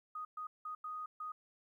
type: tone bursts at uneven times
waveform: sine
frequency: 1244.5 Hz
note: D#6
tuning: in tune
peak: -40 dBFS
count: 5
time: 0.15-0.25 / 0.37-0.47 / 0.65-0.75 / 0.84-1.06 / 1.2-1.32 s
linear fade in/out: 5 ms
effects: 13-bit